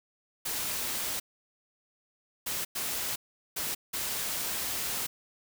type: noise bursts at uneven times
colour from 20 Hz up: white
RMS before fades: -33 dBFS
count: 5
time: 0.45-1.2 / 2.46-2.65 / 2.75-3.16 / 3.56-3.75 / 3.93-5.07 s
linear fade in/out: 10 ms
effects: none